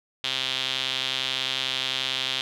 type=tone with band-pass filter; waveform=sawtooth; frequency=131.2 Hz; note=C3; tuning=5 cents sharp; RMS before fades=-28 dBFS; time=0.24-2.41 s; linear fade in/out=0 ms; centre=3400 Hz; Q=4.3; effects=none